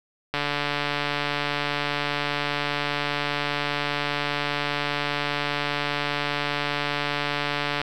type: click train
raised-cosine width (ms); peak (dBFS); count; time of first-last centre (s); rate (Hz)
0.3; -9; 1085; 0.34-7.816; 145
effects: 8-bit

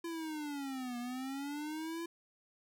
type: linear two-way sweep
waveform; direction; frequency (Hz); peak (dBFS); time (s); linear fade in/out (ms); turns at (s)
square; down then up; 340 to 239 to 340; -39; 0.04-2.06; 5; 0.98
effects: none

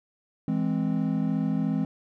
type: chord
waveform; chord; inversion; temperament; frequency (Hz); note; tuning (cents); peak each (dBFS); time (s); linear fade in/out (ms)
triangle; E augmented; none; equal; 164.81 / 207.7 / 261.6; E3 / G#3 / B#3; 0 / 0 / 0; -26; 0.48-1.85; 2
effects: none

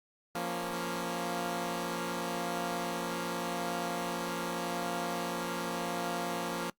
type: chord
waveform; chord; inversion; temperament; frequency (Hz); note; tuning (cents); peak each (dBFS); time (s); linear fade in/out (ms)
10% pulse; Bb minor; second; equal; 174.61 / 233.1 / 277.2; F3 / Bb3 / Db4; 0 / 0 / 0; -28 / -29 / -32; 0.35-6.7; 2
effects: noise-tail reverb RT60 0.1 s tail -22 dB re dry + Opus 48 kbps

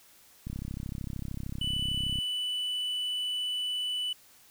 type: click train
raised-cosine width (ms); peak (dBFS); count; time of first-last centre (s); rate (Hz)
5; -24; 58; 0.47-2.187; 33.2
type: tone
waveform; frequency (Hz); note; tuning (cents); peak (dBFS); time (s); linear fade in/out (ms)
triangle; 2981; F#7; +12; -28; 1.61-4.13; 5
effects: white hiss -58 dBFS RMS until 4.5 s

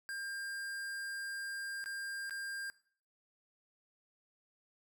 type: tone with dropouts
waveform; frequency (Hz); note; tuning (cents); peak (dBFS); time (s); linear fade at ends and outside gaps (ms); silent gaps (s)
square; 1600; G6; +35; -40; 0.09-2.7; 0; 1.841-1.859 / 2.296-2.308
effects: noise-tail reverb RT60 0.5 s tail -19 dB re dry

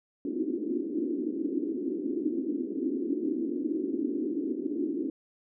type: band-pass noise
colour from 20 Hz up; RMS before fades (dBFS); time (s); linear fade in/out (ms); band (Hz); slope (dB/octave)
pink; -31; 0.25-5.1; 2; 270 to 350; 48
effects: none

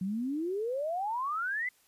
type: exponential sweep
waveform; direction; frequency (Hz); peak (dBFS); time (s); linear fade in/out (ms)
sine; up; 179.8 to 2068; -30; 0.01-1.69; 5
effects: white hiss -66 dBFS RMS until 1.87 s + resampled to 32000 Hz

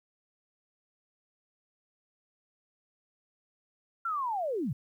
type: linear sweep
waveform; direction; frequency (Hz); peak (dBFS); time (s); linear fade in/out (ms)
sine; down; 1391 to 106.2; -29; 4.05-4.73; 5
effects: 11-bit

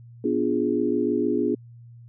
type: chord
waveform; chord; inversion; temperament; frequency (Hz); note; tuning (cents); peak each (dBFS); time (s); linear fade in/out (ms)
sine; B diminished seventh; none; equal; 246.9 / 293.7 / 349.2 / 415.3; B3 / D4 / F4 / Ab4; 0 / 0 / 0 / 0; -26; 0.24-1.55; 5
effects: added 118 Hz sine -43 dBFS peak until 2.08 s

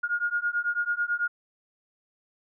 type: beating tone pair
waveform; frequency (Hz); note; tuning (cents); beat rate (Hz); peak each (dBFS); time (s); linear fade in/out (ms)
sine; 1422 / 1431.1; F6 / F6; +31 / +42; 9.1; -28; 0.03-1.28; 10
effects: none

